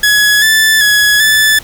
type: tone with pitch steps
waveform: sawtooth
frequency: 1686 / 1755 / 1685 / 1744 Hz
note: G#6 / A6 / G#6 / A6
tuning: +26 / -5 / +25 / -16 cents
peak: -3 dBFS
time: 0.03-1.59 s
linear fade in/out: 5 ms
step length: 390 ms
effects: pink hiss -34 dBFS RMS until 1.63 s